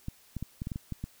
clicks, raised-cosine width 5 ms, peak -22 dBFS, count 9, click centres 0.084 / 0.367 / 0.426 / 0.619 / 0.671 / 0.718 / 0.759 / 0.923 / 1.04 s, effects white hiss -60 dBFS RMS until 1.2 s

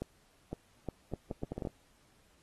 accelerating click train, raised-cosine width 2 ms, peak -23 dBFS, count 11, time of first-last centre 0.02-1.672 s, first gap 510 ms, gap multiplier 0.7, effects pink hiss -68 dBFS RMS until 2.42 s + AAC 32 kbps

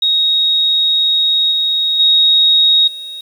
sine tone with level steps, 3763 Hz, A#7, 16 cents sharp, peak -10 / -12 / -7 / -25 dBFS, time 0.02-3.21 s, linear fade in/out 5 ms, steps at 1.51 / 1.99 / 2.87 s, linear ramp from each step 10 ms, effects 7-bit

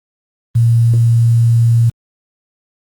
sine tone with quantisation, 116.54 Hz, A#2, in tune, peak -7 dBFS, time 0.55-1.9 s, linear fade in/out 10 ms, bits 6, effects Opus 32 kbps

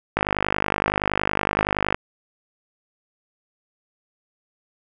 click train, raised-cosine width 0.5 ms, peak -4 dBFS, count 91, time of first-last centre 0.17-1.945 s, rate 50.7 Hz, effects none

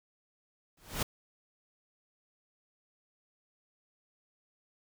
pink noise with exponential growth, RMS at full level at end -28 dBFS, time 0.77-1.03 s, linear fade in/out 5 ms, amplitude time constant 55 ms, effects none

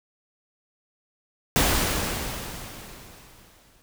pink noise with exponential decay, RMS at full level -19 dBFS, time 1.56-3.82 s, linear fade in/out 0 ms, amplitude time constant 490 ms, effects none

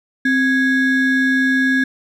triangle ring-modulated tone, 961 Hz, B5, 48 cents flat, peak -8 dBFS, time 0.25-1.84 s, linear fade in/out 5 ms, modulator 699 Hz, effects none

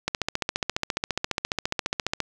click train, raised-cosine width 0.2 ms, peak -7 dBFS, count 32, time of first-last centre 0.08-2.203 s, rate 14.6 Hz, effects none

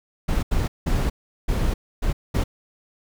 brown noise bursts at uneven times, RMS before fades -21 dBFS, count 6, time 0.28-0.43 / 0.51-0.68 / 0.86-1.1 / 1.48-1.74 / 2.02-2.13 / 2.34-2.44 s, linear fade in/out 10 ms, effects none

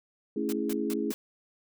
sine chord, A major seventh, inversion none, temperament equal, 220 / 277.2 / 329.6 / 415.3 Hz, A3 / C#4 / E4 / G#4, 0 / 0 / 0 / 0 cents, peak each -33 dBFS, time 0.36-1.12 s, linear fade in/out 5 ms
white noise bursts, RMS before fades -39 dBFS, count 4, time 0.49-1.14 s, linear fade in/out 0 ms, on 35 ms, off 170 ms
effects none

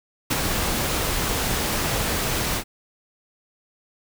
pink noise with ADSR envelope, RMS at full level -20 dBFS, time 0.3-2.64 s, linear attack 13 ms, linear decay 33 ms, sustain -4 dB, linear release 71 ms, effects none

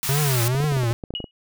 white band-stop noise, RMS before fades -26 dBFS, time 0.03-0.48 s, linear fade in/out 0 ms, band 230 to 800 Hz, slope 48 dB/octave
square tone with vibrato, 132.3 Hz, C3, 20 cents sharp, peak -20 dBFS, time 0.09-0.93 s, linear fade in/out 0 ms, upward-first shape triangle, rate 2.2 Hz, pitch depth 260 cents each way
clicks, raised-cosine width 2 ms, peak -18 dBFS, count 12, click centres 0.548 / 0.603 / 0.642 / 0.722 / 0.768 / 0.835 / 0.909 / 1.038 / 1.106 / 1.139 / 1.203 / 1.242 s
sine tone with exponential decay, 2905 Hz, F#7, 32 cents flat, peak -22 dBFS, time 1.15-1.31 s, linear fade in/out 1 ms, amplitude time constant 33 ms
effects none

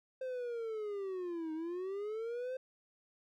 triangle linear two-way sweep, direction down then up, 523.3 to 311.1 to 523.3 Hz, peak -35 dBFS, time 0.21-2.57 s, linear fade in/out 5 ms, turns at 1.53 s, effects none

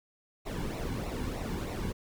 brown noise with flanger, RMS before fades -35 dBFS, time 0.45-1.93 s, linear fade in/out 20 ms, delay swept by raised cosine 0.61 to 1.61 ms, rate 3.2 Hz, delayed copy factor -0.65, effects none

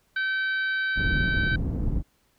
harmonic tone, 770 Hz, G5, 31 cents flat, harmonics 2 / 3 / 4 / 5 / 6, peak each -24 / -40 / -42 / -38 / -46 dBFS, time 0.16-1.56 s, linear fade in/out 5 ms
pink low-pass noise, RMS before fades -26 dBFS, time 0.95-2.03 s, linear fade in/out 50 ms, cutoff 220 Hz, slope 12 dB/octave
effects pink hiss -67 dBFS RMS until 2.38 s

